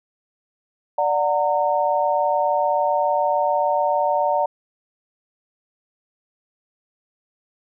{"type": "chord", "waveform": "sine", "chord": "D augmented", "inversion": "none", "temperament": "just", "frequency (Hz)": [587.3, 734.2, 917.7], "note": ["D5", "F#5", "A#5"], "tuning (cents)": [0, -14, -27], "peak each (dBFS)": [-21, -22, -21], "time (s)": [0.98, 4.46], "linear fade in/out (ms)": 5, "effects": []}